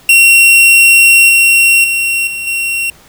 45% pulse tone with level steps, 2736 Hz, F7, 36 cents flat, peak -3 / -5 / -11 / -18 / -13 dBFS, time 0.09-2.9 s, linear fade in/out 2 ms, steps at 1.29 / 1.84 / 2.27 / 2.47 s, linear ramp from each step 2 ms, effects pink hiss -42 dBFS RMS until 3.08 s

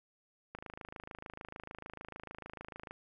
click train, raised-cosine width 0.5 ms, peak -29 dBFS, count 64, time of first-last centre 0.55-2.91 s, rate 26.7 Hz, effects none

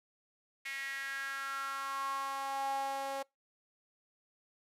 sawtooth tone with high-pass filter sweep, 273 Hz, C#4, 26 cents flat, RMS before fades -38 dBFS, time 0.65-3.23 s, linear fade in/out 10 ms, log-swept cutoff 2100 to 640 Hz, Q 6.1, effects noise-tail reverb RT60 0.2 s tail -26 dB re dry + resampled to 32000 Hz

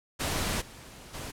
pink noise with level steps, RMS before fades -30 / -48 / -39 dBFS, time 0.19-1.32 s, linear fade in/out 20 ms, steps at 0.6 / 1.13 s, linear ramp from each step 20 ms, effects low-pass 12000 Hz 12 dB/octave

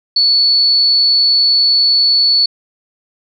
sine tone, 4435 Hz, C#8, in tune, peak -8 dBFS, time 0.16-2.46 s, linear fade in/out 5 ms, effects none

